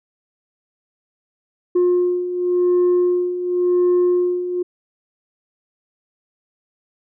sine beating tone pair, 356.2 / 357.12 Hz, F4 / F4, +34 / +39 cents, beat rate 0.92 Hz, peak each -19 / -14 dBFS, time 1.75-4.63 s, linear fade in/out 10 ms, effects tanh soft clip ceiling -11 dBFS

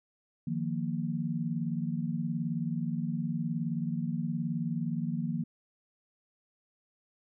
sine chord, Eb suspended second, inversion none, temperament equal, 155.56 / 174.61 / 233.1 Hz, Eb3 / F3 / Bb3, 0 / 0 / 0 cents, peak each -34 dBFS, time 0.47-5.44 s, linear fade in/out 5 ms, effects none

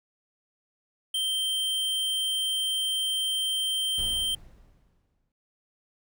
square tone, 3136 Hz, G7, in tune, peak -26 dBFS, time 1.14-4.35 s, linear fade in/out 5 ms
brown noise with exponential decay, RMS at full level -36 dBFS, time 3.98-5.32 s, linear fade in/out 2 ms, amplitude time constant 290 ms
effects none

